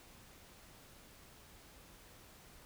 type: silence
effects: pink hiss -59 dBFS RMS until 2.65 s